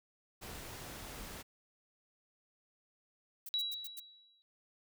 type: noise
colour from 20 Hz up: pink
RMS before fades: -47 dBFS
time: 0.41-1.43 s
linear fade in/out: 20 ms
type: noise bursts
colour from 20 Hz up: violet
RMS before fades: -45 dBFS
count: 5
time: 3.46-3.999 s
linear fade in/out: 5 ms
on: 31 ms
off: 96 ms
type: tone with exponential decay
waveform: sine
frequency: 3899 Hz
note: B7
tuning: 23 cents flat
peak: -30 dBFS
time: 3.54-4.42 s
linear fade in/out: 0 ms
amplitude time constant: 190 ms
effects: none